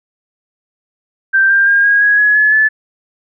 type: tone with pitch steps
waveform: sine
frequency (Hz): 1568 / 1590.8 / 1613.9 / 1637.4 / 1661.2 / 1685.4 / 1709.9 / 1734.8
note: G6 / G6 / G6 / G#6 / G#6 / G#6 / A6 / A6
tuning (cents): 0 / +25 / +50 / -25 / 0 / +25 / -50 / -25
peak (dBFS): -7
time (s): 1.33-2.69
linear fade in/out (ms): 20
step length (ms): 170
effects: none